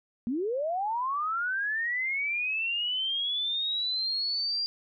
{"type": "linear sweep", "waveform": "sine", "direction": "up", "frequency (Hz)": [220, 4800], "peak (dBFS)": -27, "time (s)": [0.27, 4.66], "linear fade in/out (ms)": 0, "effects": []}